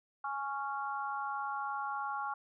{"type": "harmonic tone", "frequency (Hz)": 277.2, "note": "C#4", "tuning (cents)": 0, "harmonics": [3, 4, 5], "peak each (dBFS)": [-38, -39, -40], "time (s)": [0.24, 2.34], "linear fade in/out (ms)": 5, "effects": []}